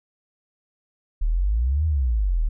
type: exponential two-way sweep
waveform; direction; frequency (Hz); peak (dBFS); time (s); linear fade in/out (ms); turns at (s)
sine; up then down; 35.74 to 81.3 to 35.74; -18; 1.21-2.49; 10; 1.86
effects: none